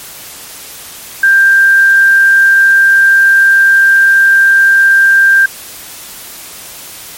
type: tone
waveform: sine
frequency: 1585 Hz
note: G6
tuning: 19 cents sharp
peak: -3 dBFS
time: 1.23-5.46 s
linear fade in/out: 5 ms
effects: white hiss -29 dBFS RMS until 7.17 s + MP3 64 kbps